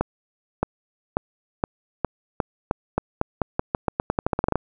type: accelerating click train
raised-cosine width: 1 ms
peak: -6 dBFS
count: 23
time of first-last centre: 0.01-4.556 s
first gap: 620 ms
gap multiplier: 0.87
effects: none